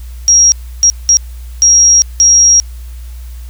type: tone bursts at uneven times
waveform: sine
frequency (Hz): 5640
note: F8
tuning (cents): +16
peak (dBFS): -3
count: 5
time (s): 0.28-0.52 / 0.83-0.9 / 1.09-1.17 / 1.62-2.02 / 2.2-2.6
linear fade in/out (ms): 0
effects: added 60 Hz sine -24 dBFS peak until 3.49 s + white hiss -43 dBFS RMS until 3.49 s